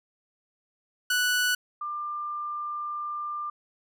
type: tone pair in turn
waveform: sawtooth / sine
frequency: 1480 / 1193.1 Hz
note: F#6 / D6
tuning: 0 / +27 cents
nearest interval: major third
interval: 373 cents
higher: first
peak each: -19 / -30 dBFS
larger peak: first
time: 1.1-1.55 / 1.81-3.5 s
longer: second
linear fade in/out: 5 ms
effects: none